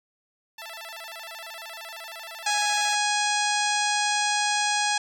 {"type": "tone with vibrato", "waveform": "10% pulse", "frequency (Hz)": 766, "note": "G5", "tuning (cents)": -40, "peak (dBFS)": -29, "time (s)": [0.58, 2.95], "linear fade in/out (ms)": 5, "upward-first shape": "square", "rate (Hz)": 13, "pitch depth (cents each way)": 250}
{"type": "harmonic tone", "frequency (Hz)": 830.6, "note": "G#5", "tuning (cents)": 0, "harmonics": [1, 2, 3, 4, 5, 6, 7, 8, 9, 10], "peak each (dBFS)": [-26, -29, -31, -32, -33, -34, -34, -35, -36, -36], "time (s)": [2.46, 4.98], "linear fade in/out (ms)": 5}
{"effects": []}